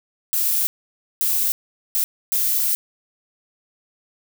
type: noise bursts at uneven times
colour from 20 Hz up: violet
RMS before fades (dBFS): -20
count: 4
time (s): 0.33-0.67 / 1.21-1.52 / 1.95-2.04 / 2.32-2.75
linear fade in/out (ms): 0
effects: none